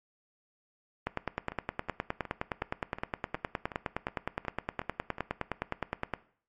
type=two click trains; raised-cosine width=0.5 ms; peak=-24 / -15 dBFS; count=11 / 50; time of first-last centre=1.52-5.183 / 1.07-6.137 s; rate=2.73 / 9.67 Hz; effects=noise-tail reverb RT60 0.5 s tail -18 dB re dry + MP3 48 kbps